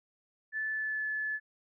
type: tone with pitch glide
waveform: sine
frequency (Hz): 1745 to 1727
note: A6 to A6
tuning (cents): -15 to -33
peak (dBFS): -31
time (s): 0.52-1.4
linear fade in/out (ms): 50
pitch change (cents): -18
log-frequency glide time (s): 0.71-1.06
effects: none